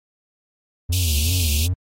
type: tone with vibrato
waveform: triangle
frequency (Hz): 81.4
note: E2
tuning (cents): -21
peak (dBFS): -16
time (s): 0.89-1.74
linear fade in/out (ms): 10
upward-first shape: sine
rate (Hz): 2.7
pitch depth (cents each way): 200
type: high-pass noise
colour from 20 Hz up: pink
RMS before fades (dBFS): -26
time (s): 0.92-1.67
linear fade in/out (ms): 10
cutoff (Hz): 2500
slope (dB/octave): 96
effects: AAC 48 kbps